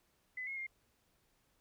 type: tone with pitch steps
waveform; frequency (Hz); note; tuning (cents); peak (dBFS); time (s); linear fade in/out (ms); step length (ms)
sine; 2014 / 2164 / 2121; B6 / C#7 / C7; +33 / -42 / +23; -39; 0.37-0.667; 5; 99
effects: pink hiss -75 dBFS RMS until 1.6 s